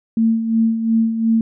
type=tone with tremolo; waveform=sine; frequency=225.6 Hz; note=A3; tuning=44 cents sharp; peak=-11 dBFS; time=0.17-1.41 s; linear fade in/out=2 ms; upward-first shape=sine; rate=2.8 Hz; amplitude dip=60%; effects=none